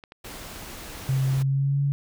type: clicks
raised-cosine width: 0.3 ms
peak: -27 dBFS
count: 5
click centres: 0.038 / 0.121 / 0.246 / 0.56 / 0.951 s
type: noise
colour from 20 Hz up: pink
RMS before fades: -39 dBFS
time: 0.24-1.43 s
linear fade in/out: 10 ms
type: tone with pitch glide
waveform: sine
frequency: 133.3 to 140.82 Hz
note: C3 to C#3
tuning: +33 to +28 cents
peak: -20 dBFS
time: 1.09-1.92 s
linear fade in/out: 0 ms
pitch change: +95 cents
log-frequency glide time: 1.3-1.81 s
effects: none